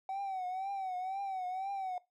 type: tone with vibrato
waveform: triangle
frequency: 760 Hz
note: F#5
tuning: 46 cents sharp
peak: -32 dBFS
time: 0.09-1.98 s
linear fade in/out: 2 ms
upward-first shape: triangle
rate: 2 Hz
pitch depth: 93 cents each way
effects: noise-tail reverb RT60 0.2 s tail -21 dB re dry + tanh soft clip ceiling -30 dBFS